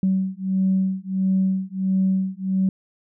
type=beating tone pair; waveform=sine; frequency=189.1 / 190.6 Hz; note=F#3 / G3; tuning=+38 / -48 cents; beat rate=1.5 Hz; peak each=-21 / -21 dBFS; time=0.03-2.69 s; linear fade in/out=2 ms; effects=tanh soft clip ceiling -11 dBFS